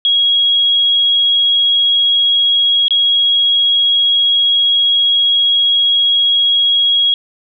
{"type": "tone with dropouts", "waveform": "sine", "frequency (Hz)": 3305, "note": "G#7", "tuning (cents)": -9, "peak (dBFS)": -9, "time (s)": [0.05, 7.14], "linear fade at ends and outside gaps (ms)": 1, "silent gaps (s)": [2.882, 2.907], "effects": []}